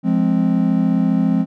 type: chord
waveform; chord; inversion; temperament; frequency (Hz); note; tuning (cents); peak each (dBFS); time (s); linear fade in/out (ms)
triangle; F minor; none; just; 174.61 / 209.5 / 261.9; F3 / Ab3 / C4; 0 / +15 / +2; -16; 0.03-1.46; 50
effects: none